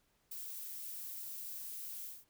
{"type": "noise with ADSR envelope", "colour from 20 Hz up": "violet", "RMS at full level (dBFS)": -42, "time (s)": [0.31, 2.25], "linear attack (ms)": 9, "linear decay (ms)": 3, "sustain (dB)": -3, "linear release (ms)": 200, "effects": ["pink hiss -75 dBFS RMS until 2.29 s"]}